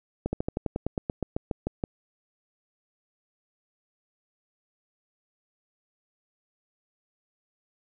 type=slowing click train; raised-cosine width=2 ms; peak=-14 dBFS; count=15; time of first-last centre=0.26-1.839 s; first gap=70 ms; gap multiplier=1.07; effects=none